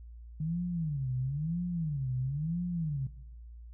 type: tone with vibrato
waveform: sine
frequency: 150 Hz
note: D3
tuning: 37 cents sharp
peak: -30 dBFS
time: 0.4-3.07 s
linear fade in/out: 5 ms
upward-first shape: sine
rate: 1 Hz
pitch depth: 290 cents each way
effects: noise-tail reverb RT60 0.8 s tail -17 dB re dry + added 58 Hz sine -45 dBFS peak until 3.73 s